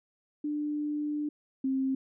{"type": "tone pair in turn", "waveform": "sine", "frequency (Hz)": [297.1, 265.9], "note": ["D4", "C4"], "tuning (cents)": [20, 28], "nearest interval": "major second", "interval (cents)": 192, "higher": "first", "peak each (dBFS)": [-29, -26], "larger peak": "second", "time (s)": [[0.44, 1.29], [1.64, 1.95]], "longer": "first", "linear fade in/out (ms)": 5, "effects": []}